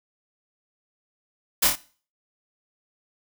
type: noise with echo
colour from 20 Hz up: white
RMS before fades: -19 dBFS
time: 1.62-1.68 s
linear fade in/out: 10 ms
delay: 26 ms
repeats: 3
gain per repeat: -4 dB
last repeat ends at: 1.758 s
effects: noise-tail reverb RT60 0.4 s tail -18 dB re dry

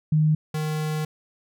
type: tone pair in turn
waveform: sine / square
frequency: 154.3 / 154.3 Hz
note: D#3 / D#3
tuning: -14 / -14 cents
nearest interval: unison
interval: 0 cents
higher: neither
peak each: -16 / -25 dBFS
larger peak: first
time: 0.12-0.35 / 0.54-1.05 s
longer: second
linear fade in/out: 5 ms
effects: none

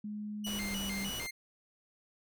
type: tone with pitch glide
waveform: sine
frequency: 209.8 to 196.88 Hz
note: G#3 to G3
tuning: +18 to +8 cents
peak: -37 dBFS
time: 0.04-1.1 s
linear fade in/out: 5 ms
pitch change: -110 cents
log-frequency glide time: 0.43-0.77 s
type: tone with vibrato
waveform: sawtooth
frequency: 2488 Hz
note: D#7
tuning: 1 cent flat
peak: -35 dBFS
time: 0.44-1.31 s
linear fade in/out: 10 ms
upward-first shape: square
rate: 3.3 Hz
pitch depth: 290 cents each way
type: noise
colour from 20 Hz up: pink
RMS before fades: -43 dBFS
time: 0.46-1.27 s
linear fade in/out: 10 ms
effects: none

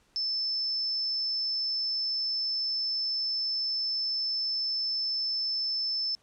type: tone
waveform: sine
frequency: 5274 Hz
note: E8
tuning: in tune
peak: -27 dBFS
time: 0.16-6.15 s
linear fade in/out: 0 ms
effects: pink hiss -66 dBFS RMS until 6.22 s + low-pass 9000 Hz 12 dB/octave

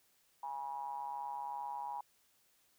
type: ring-modulated tone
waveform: triangle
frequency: 71.3 Hz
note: C#2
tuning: 49 cents sharp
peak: -34 dBFS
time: 0.43-2.01 s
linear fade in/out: 5 ms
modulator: 896 Hz
effects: white hiss -72 dBFS RMS until 2.78 s

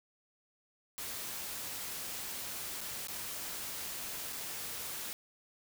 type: noise with dropouts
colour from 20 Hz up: white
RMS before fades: -41 dBFS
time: 0.98-5.13 s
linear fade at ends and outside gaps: 0 ms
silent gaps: 2.807-2.813 / 3.071-3.084 / 4.326-4.33 s
effects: none

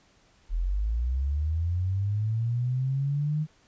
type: linear sweep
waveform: sine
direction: up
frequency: 39 to 155.7 Hz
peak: -24 dBFS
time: 0.49-3.47 s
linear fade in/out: 50 ms
effects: pink hiss -62 dBFS RMS until 3.67 s + resampled to 16000 Hz

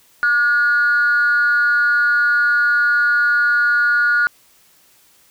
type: tone with frequency modulation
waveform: sine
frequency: 1439 Hz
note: F#6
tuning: 49 cents flat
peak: -11 dBFS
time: 0.23-4.27 s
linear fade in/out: 0 ms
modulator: 265 Hz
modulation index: 0.36
effects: tanh soft clip ceiling -9 dBFS + white hiss -53 dBFS RMS until 5.3 s

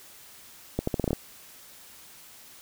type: accelerating click train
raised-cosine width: 2 ms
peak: -12 dBFS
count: 8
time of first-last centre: 0.79-1.131 s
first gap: 84 ms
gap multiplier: 0.81
effects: white hiss -50 dBFS RMS until 2.61 s

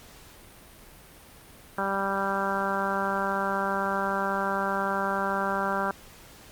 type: harmonic tone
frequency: 196 Hz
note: G3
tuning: in tune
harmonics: 1 / 2 / 3 / 4 / 5 / 6 / 7 / 8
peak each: -34 / -35 / -33 / -33 / -32 / -35 / -32 / -34 dBFS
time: 1.78-5.91 s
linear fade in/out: 2 ms
effects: pink hiss -50 dBFS RMS until 6.51 s + Opus 48 kbps

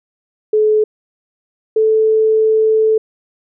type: tone pair in turn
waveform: sine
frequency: 429 / 438 Hz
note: A4 / A4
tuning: -44 / -8 cents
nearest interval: unison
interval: 36 cents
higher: second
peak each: -9 dBFS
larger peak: neither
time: 0.53-0.84 / 1.76-2.98 s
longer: second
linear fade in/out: 5 ms
effects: none

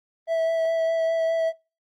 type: tone with vibrato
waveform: triangle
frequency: 655 Hz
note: E5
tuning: 11 cents flat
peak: -18 dBFS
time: 0.27-1.53 s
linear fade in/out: 50 ms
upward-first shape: sine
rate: 4.9 Hz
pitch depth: 12 cents each way
effects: noise-tail reverb RT60 0.3 s tail -24 dB re dry + Opus 24 kbps

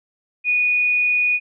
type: tone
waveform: sine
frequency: 2466 Hz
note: D#7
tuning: 16 cents flat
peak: -15 dBFS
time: 0.44-1.4 s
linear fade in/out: 50 ms
effects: none

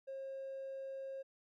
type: tone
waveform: triangle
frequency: 538 Hz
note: C5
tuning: 48 cents sharp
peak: -39 dBFS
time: 0.07-1.23 s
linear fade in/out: 20 ms
effects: tanh soft clip ceiling -38 dBFS

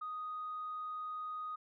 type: tone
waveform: sine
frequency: 1245 Hz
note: D#6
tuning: 1 cent sharp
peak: -38 dBFS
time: 0.01-1.56 s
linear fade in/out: 10 ms
effects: tanh soft clip ceiling -34 dBFS

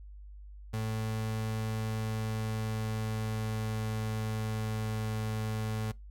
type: tone with pitch glide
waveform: 35% pulse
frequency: 110 to 109.05 Hz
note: A2 to A2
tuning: 0 to -15 cents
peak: -30 dBFS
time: 0.73-5.92 s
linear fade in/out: 10 ms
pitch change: -15 cents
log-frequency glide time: 1.56-5.14 s
effects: noise-tail reverb RT60 0.2 s tail -23 dB re dry + added 50 Hz sine -45 dBFS peak until 6.1 s

